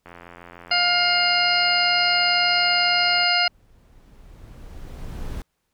click train, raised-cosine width 0.5 ms, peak -26 dBFS, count 276, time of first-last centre 0.06-3.236 s, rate 86.6 Hz
harmonic tone, 707 Hz, F5, 21 cents sharp, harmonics 1 / 2 / 3 / 4 / 6 / 7, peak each -24 / -24 / -24 / -24 / -24 / -24 dBFS, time 0.71-3.48 s, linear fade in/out 5 ms
brown noise with exponential growth, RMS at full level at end -29 dBFS, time 2.61-5.42 s, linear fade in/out 2 ms, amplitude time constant 610 ms
effects pink hiss -74 dBFS RMS until 5.73 s

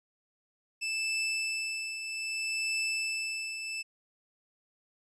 sawtooth tone with tremolo, 2637 Hz, E7, in tune, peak -25 dBFS, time 0.81-3.83 s, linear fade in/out 20 ms, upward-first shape triangle, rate 0.63 Hz, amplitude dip 60%, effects resampled to 22050 Hz

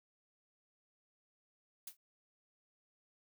blue noise with exponential decay, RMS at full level -41 dBFS, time 1.87-1.97 s, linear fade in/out 5 ms, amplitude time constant 21 ms, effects none

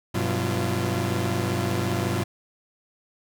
sawtooth tone cluster, 98.2 / 123.6 / 181.6 / 342.2 Hz, G2 / B2 / F#3 / F4, +4 / +2 / -32 / -35 cents, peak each -24 / -24 / -27 / -26 dBFS, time 0.14-2.24 s, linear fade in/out 10 ms, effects none

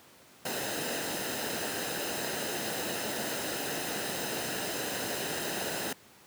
pink noise with comb filter, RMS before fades -34 dBFS, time 0.45-5.93 s, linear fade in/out 5 ms, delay 0.88 ms, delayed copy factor -0.55, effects pink hiss -56 dBFS RMS until 6.26 s + high-pass 150 Hz 12 dB/octave

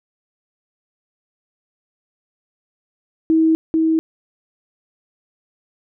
sine tone with echo, 321.3 Hz, E4, 44 cents flat, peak -11 dBFS, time 3.3-3.55 s, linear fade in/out 0 ms, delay 440 ms, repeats 1, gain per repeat -2 dB, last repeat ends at 3.99 s, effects none

